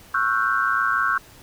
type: tone cluster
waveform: sine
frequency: 1104 / 1332 / 1456 / 1562 Hz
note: C#6 / E6 / F#6 / G6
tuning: -7 / +18 / -28 / -7 cents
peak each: -24 dBFS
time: 0.14-1.18 s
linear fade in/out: 5 ms
effects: pink hiss -48 dBFS RMS until 1.42 s